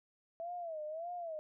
sine tone with vibrato, 656 Hz, E5, 9 cents flat, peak -39 dBFS, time 0.4-1.39 s, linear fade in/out 0 ms, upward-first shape sine, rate 1.7 Hz, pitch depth 140 cents each way, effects none

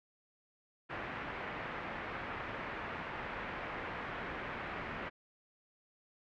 white low-pass noise, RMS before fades -42 dBFS, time 0.89-5.1 s, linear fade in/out 20 ms, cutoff 2100 Hz, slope 24 dB/octave, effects none

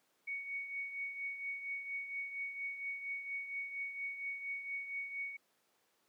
sine tone with tremolo, 2231 Hz, C#7, 11 cents sharp, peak -36 dBFS, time 0.27-5.37 s, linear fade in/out 10 ms, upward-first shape triangle, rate 4.3 Hz, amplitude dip 65%, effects pink hiss -75 dBFS RMS until 6.08 s + high-pass 300 Hz 12 dB/octave

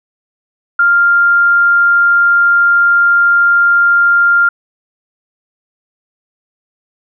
sine tone, 1396.9 Hz, F6, in tune, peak -6 dBFS, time 0.79-4.49 s, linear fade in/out 5 ms, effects none

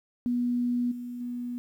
sine tone with level steps, 243.4 Hz, B3, 25 cents flat, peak -24 / -34 / -31 dBFS, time 0.26-1.58 s, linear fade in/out 0 ms, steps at 0.91 / 1.2 s, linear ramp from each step 10 ms, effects 10-bit

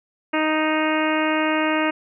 harmonic tone, 311.1 Hz, D#4, in tune, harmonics 1 / 2 / 3 / 4 / 5 / 6 / 7 / 8 / 9, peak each -22 / -25 / -27 / -28 / -29 / -30 / -30 / -31 / -32 dBFS, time 0.33-1.91 s, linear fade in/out 10 ms, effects none

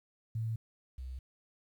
sine tone pair in turn, 112.6 / 64.26 Hz, A2 / C2, +40 / -31 cents, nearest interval minor seventh, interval 971 cents, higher first, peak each -32 / -39 dBFS, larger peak first, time 0.35-0.56 / 0.98-1.19 s, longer neither, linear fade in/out 5 ms, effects 11-bit

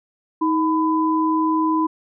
sine tone pair together, 316.7 / 1002.6 Hz, D#4 / B5, +31 / +26 cents, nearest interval octave + minor sixth, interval 1995 cents, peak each -18 / -20 dBFS, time 0.41-1.87 s, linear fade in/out 10 ms, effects none

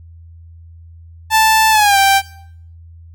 sawtooth tone with pitch glide, 880 to 784 Hz, A5 to G5, 0 to 0 cents, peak -5 dBFS, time 1.3-2.22 s, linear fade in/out 50 ms, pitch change -200 cents, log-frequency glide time 1.71-1.97 s, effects noise-tail reverb RT60 0.6 s tail -17 dB re dry + added 83 Hz sine -36 dBFS peak until 3.14 s

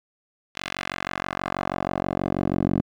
10% pulse tone with band-pass filter sweep, 46.25 Hz, F#1, in tune, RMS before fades -27 dBFS, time 0.55-2.82 s, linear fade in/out 10 ms, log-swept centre 3000 to 260 Hz, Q 1.1, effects none

